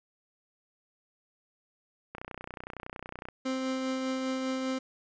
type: click train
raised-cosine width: 0.5 ms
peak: -24 dBFS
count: 36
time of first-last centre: 2.15-3.286 s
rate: 30.8 Hz
type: tone with tremolo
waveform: 30% pulse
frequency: 261.6 Hz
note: C4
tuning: in tune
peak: -26 dBFS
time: 3.45-4.79 s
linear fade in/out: 10 ms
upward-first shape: triangle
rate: 5 Hz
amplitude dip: 30%
effects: resampled to 16000 Hz + 10-bit